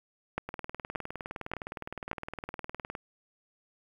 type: two click trains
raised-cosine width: 0.5 ms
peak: -15 / -22 dBFS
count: 4 / 49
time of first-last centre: 0.38-2.114 / 0.49-2.952 s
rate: 1.73 / 19.5 Hz
effects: 9-bit